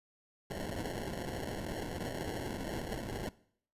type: noise with sample-and-hold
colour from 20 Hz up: blue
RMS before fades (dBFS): -39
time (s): 0.5-3.29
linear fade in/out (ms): 2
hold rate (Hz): 1225
effects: noise-tail reverb RT60 0.6 s tail -20 dB re dry + resampled to 32000 Hz